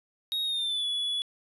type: tone with pitch glide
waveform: triangle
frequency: 3761 to 3409 Hz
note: A#7 to G#7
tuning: +15 to +45 cents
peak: -26 dBFS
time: 0.32-1.22 s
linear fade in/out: 0 ms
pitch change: -170 cents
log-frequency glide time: 0.44-0.86 s
effects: resampled to 32000 Hz